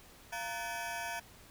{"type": "ring-modulated tone", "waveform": "20% pulse", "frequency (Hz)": 811, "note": "G#5", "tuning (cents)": -41, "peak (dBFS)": -29, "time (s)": [0.32, 1.2], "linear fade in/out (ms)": 10, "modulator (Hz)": 119, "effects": ["pink hiss -57 dBFS RMS until 1.5 s"]}